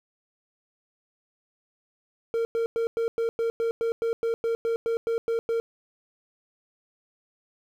triangle tone bursts, 459.6 Hz, A#4, 25 cents flat, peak -21 dBFS, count 16, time 2.34-5.6 s, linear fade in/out 0 ms, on 110 ms, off 100 ms, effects 9-bit

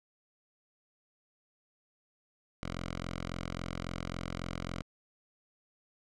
5% pulse tone with notch filter, 43.65 Hz, F1, in tune, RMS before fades -39 dBFS, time 2.63-4.82 s, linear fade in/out 0 ms, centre 390 Hz, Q 1.3, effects low-pass 6000 Hz 12 dB/octave

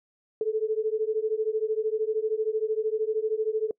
sine beating tone pair, 430 / 443 Hz, A4 / A4, -40 / +12 cents, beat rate 13 Hz, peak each -27 dBFS, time 0.41-3.71 s, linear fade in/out 2 ms, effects noise-tail reverb RT60 0.1 s tail -26 dB re dry

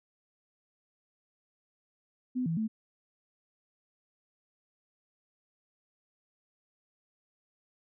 sine tone with pitch steps, 252.4 / 164.2 / 219.5 Hz, B3 / E3 / A3, +38 / -6 / -4 cents, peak -28 dBFS, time 2.35-2.68 s, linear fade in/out 20 ms, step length 110 ms, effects none

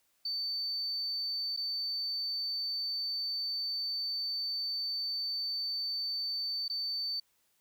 sine tone with dropouts, 4550 Hz, C#8, 44 cents sharp, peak -31 dBFS, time 0.25-7.2 s, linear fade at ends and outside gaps 5 ms, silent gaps 1.565-1.573 / 6.681-6.698 s, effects tanh soft clip ceiling -28 dBFS + white hiss -73 dBFS RMS until 7.6 s

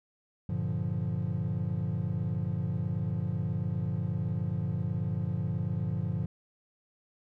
triangle chord, G minor seventh, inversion none, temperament equal, 98 / 116.54 / 146.83 / 174.61 Hz, G2 / Bb2 / D3 / F3, 0 / 0 / 0 / 0 cents, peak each -32 dBFS, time 0.49-6.26 s, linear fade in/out 5 ms, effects tanh soft clip ceiling -19 dBFS

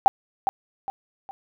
sine tone with echo, 784 Hz, G5, in tune, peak -10 dBFS, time 0.06-0.08 s, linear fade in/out 0 ms, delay 410 ms, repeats 3, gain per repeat -8 dB, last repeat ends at 1.31 s, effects none

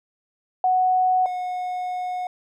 sine / triangle tone pair in turn, 740 / 728.1 Hz, F#5 / F#5, 0 / -28 cents, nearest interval unison, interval 28 cents, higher first, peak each -16 / -23 dBFS, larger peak first, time 0.64-1.26 / 1.26-2.27 s, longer second, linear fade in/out 2 ms, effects none

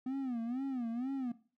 triangle tone with vibrato, 250 Hz, B3, 21 cents sharp, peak -32 dBFS, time 0.06-1.32 s, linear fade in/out 5 ms, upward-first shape sine, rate 2.1 Hz, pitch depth 160 cents each way, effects noise-tail reverb RT60 0.4 s tail -17 dB re dry

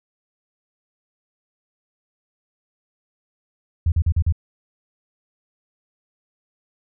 sine tone bursts, 82.5 Hz, E2, 2 cents sharp, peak -14 dBFS, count 5, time 3.86-4.324 s, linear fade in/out 5 ms, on 60 ms, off 41 ms, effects none

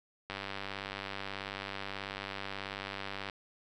click train, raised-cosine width 0.3 ms, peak -22 dBFS, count 296, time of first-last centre 0.3-3.298 s, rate 98.4 Hz, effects none

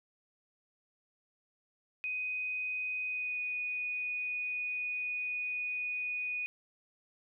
sine tone with pitch glide, 2500 to 2476 Hz, D#7 to D#7, +8 to -9 cents, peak -33 dBFS, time 2.04-6.46 s, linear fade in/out 0 ms, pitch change -17 cents, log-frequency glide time 3.08-3.41 s, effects none

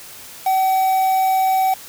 triangle tone with quantisation, 760 Hz, F#5, 46 cents sharp, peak -12 dBFS, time 0.46-1.74 s, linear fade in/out 5 ms, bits 5, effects white hiss -38 dBFS RMS until 1.88 s

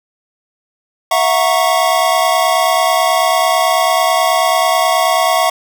square chord, F# dominant seventh, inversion third, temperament equal with one note detuned, 659.3 / 728.5 / 932.3 / 1108.7 Hz, E5 / F#5 / A#5 / C#6, 0 / -27 / 0 / 0 cents, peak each -16 / -16 / -21 / -17 dBFS, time 1.11-5.5 s, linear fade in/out 5 ms, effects none

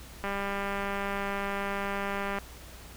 click train, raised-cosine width 0.5 ms, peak -18 dBFS, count 428, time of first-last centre 0.24-2.386 s, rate 199 Hz, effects added 60 Hz sine -48 dBFS peak until 2.96 s + pink hiss -49 dBFS RMS until 2.96 s

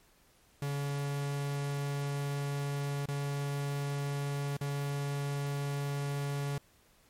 45% pulse tone with dropouts, 141.8 Hz, C#3, 40 cents sharp, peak -32 dBFS, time 0.62-6.58 s, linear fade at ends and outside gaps 2 ms, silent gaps 3.057-3.085 / 4.568-4.611 s, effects pink hiss -65 dBFS RMS until 7.09 s + MP3 64 kbps

